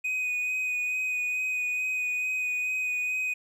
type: tone with vibrato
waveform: triangle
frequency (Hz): 2495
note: D#7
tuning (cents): +4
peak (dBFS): -25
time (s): 0.04-3.34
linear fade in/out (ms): 10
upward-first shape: sine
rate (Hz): 2.3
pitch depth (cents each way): 15
effects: 11-bit